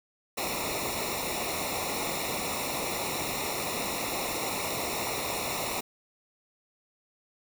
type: noise with comb filter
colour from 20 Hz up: pink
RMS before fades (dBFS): -32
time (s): 0.37-5.81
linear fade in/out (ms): 10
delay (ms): 0.63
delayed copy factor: -0.9
effects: none